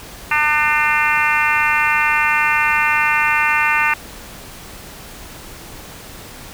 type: harmonic tone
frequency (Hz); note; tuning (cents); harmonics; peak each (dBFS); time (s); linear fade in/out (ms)
300; D4; +37; 3 / 4 / 5 / 6 / 7 / 8 / 9; -21 / -21 / -21 / -21 / -21 / -21 / -21; 0.31-3.94; 5
effects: pink hiss -36 dBFS RMS until 6.53 s